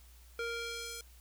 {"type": "tone with band-pass filter sweep", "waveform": "square", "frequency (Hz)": 466.2, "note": "A#4", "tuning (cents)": 0, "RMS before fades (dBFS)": -40, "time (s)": [0.39, 1.01], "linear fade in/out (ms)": 2, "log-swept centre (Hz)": [1600, 8900], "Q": 0.7, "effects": ["added 60 Hz sine -55 dBFS peak until 1.2 s", "white hiss -63 dBFS RMS until 1.2 s"]}